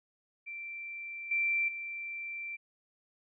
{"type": "tone with level steps", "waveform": "sine", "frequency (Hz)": 2349, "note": "D7", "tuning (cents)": 0, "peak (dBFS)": [-39, -27, -37], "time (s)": [0.46, 2.57], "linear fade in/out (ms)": 20, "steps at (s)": [1.31, 1.68], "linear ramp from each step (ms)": 5, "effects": []}